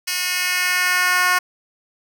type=tone with high-pass filter sweep; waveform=10% pulse; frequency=362 Hz; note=F#4; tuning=38 cents flat; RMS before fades=-19 dBFS; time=0.07-1.39 s; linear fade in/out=10 ms; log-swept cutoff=3300 to 1100 Hz; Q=1.3; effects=none